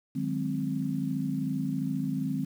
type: chord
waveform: sine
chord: Ab dominant seventh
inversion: second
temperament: equal with one note detuned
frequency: 152.63 / 185 / 207.7 / 261.6 Hz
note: Eb3 / Gb3 / Ab3 / C4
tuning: -33 / 0 / 0 / 0 cents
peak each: -33 / -35 / -35 / -31 dBFS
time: 0.15-2.45 s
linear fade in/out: 10 ms
effects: 9-bit